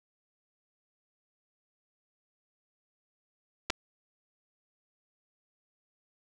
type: clicks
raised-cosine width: 0.2 ms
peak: -12 dBFS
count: 2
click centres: 3.7 / 3.703 s
effects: none